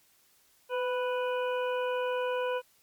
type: harmonic tone with a mistuned harmonic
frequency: 493.9 Hz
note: B4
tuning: in tune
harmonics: 1 / 2 / 3 / 5 / 6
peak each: -29 / -35 / -39 / -43 / -45 dBFS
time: 0.69-2.62 s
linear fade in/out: 50 ms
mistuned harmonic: 1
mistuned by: +29 cents
effects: white hiss -65 dBFS RMS until 2.82 s + MP3 96 kbps